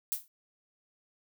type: noise with exponential decay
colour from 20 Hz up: violet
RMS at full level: -28 dBFS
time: 0.12-0.28 s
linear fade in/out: 0 ms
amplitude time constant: 33 ms
effects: none